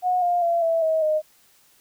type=tone with pitch steps; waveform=sine; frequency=728 / 704.4 / 681.6 / 659.5 / 638.2 / 617.5 Hz; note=F#5 / F5 / F5 / E5 / D#5 / D#5; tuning=-28 / +15 / -42 / +1 / +44 / -13 cents; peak=-18 dBFS; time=0.02-1.22 s; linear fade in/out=50 ms; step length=200 ms; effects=white hiss -58 dBFS RMS until 1.8 s